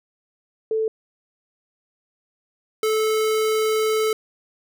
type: tone pair in turn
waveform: sine / square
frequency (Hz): 440.6 / 435.5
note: A4 / A4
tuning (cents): +2 / -18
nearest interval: unison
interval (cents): 20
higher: first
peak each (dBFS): -19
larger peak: neither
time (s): 0.71-0.88 / 2.83-4.13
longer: second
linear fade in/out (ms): 2
effects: none